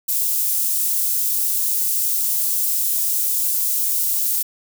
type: high-pass noise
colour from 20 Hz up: white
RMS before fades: -20 dBFS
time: 0.08-4.43 s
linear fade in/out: 10 ms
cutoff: 9100 Hz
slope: 12 dB/octave
effects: none